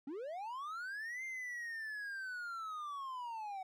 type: linear two-way sweep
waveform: triangle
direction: up then down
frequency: 255.8 to 2109 to 744 Hz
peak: -39 dBFS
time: 0.07-3.63 s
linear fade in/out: 5 ms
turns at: 1.24 s
effects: none